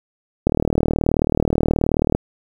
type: click train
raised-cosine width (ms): 2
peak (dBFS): -3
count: 66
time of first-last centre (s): 0.47-2.15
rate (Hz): 38.7
effects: 7-bit